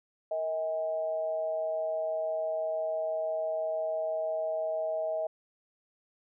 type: tone with amplitude modulation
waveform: sine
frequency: 637 Hz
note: D#5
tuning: 41 cents sharp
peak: -26 dBFS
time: 0.31-5.27 s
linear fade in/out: 5 ms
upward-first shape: sine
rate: 174 Hz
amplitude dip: 60%
effects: none